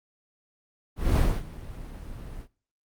brown noise with ADSR envelope, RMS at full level -19 dBFS, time 0.96-2.48 s, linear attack 210 ms, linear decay 260 ms, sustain -20 dB, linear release 79 ms, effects noise-tail reverb RT60 0.4 s tail -21 dB re dry + Opus 32 kbps

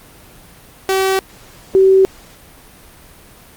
sawtooth / sine tone pair in turn, 382.9 / 382.9 Hz, G4 / G4, -41 / -41 cents, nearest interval unison, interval 0 cents, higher neither, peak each -9 / -6 dBFS, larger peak second, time 0.89-1.19 / 1.75-2.05 s, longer neither, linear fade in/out 0 ms, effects pink hiss -42 dBFS RMS until 3.56 s + Opus 32 kbps

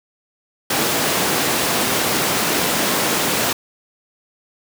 pink high-pass noise, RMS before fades -19 dBFS, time 0.7-3.53 s, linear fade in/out 5 ms, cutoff 210 Hz, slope 12 dB/octave, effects none

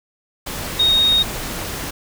sine tone in noise, 3729 Hz, A#7, in tune, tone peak -12 dBFS, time 0.79-1.23 s, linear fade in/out 10 ms, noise pink, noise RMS -27 dBFS, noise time 0.46-1.91 s, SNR +12 dB, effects none

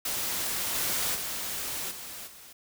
white noise with level steps, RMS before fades -31 / -29 / -34 / -41 / -49 dBFS, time 0.05-2.53 s, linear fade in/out 5 ms, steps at 0.74 / 1.14 / 1.9 / 2.26 s, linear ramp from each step 20 ms, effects none

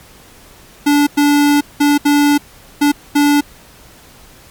square tone bursts at uneven times, 290 Hz, D4, 22 cents flat, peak -9 dBFS, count 6, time 0.86-1.07 / 1.17-1.61 / 1.8-1.98 / 2.05-2.38 / 2.81-2.92 / 3.15-3.41 s, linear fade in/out 10 ms, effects pink hiss -42 dBFS RMS until 4.5 s + MP3 96 kbps

